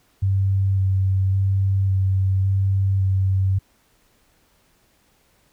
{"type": "tone with vibrato", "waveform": "sine", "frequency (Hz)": 96.3, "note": "G2", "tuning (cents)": -30, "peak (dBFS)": -16, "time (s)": [0.22, 3.59], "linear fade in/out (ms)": 10, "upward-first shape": "square", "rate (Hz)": 0.9, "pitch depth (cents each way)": 13, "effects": ["pink hiss -61 dBFS RMS until 5.52 s"]}